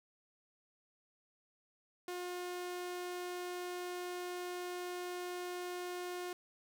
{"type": "tone", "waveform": "sawtooth", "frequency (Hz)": 357.6, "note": "F4", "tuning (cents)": 41, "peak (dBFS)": -36, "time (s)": [2.08, 6.33], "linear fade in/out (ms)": 2, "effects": []}